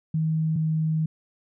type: tone pair in turn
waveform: sine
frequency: 158.6 / 157.93 Hz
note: D#3 / D#3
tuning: +33 / +26 cents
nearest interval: unison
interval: 7 cents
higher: first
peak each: -21 dBFS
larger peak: neither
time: 0.14-0.56 / 0.56-1.06 s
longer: second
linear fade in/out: 5 ms
effects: none